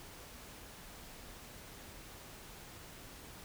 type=silence; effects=pink hiss -52 dBFS RMS until 3.44 s